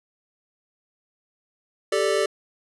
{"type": "chord", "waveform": "square", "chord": "G suspended second", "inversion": "none", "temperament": "equal", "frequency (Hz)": [392, 440, 587.3], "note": ["G4", "A4", "D5"], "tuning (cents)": [0, 0, 0], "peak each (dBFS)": [-25, -25, -25], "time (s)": [1.92, 2.26], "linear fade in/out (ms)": 5, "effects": ["resampled to 24000 Hz"]}